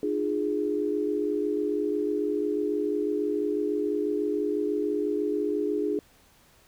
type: chord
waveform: sine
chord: D diminished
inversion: none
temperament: equal with one note detuned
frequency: 301.2 / 349.2 / 415.3 Hz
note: D4 / F4 / Ab4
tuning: +44 / 0 / 0 cents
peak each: -29 / -32 / -27 dBFS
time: 0.03-5.99 s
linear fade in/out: 2 ms
effects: pink hiss -59 dBFS RMS until 6.67 s